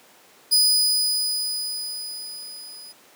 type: tone with level ramp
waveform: sawtooth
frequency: 4972 Hz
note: D#8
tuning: 2 cents flat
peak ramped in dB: -11 to -37 dBFS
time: 0.51-2.93 s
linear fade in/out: 20 ms
effects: pink hiss -52 dBFS RMS until 3.15 s + high-pass 300 Hz 12 dB/octave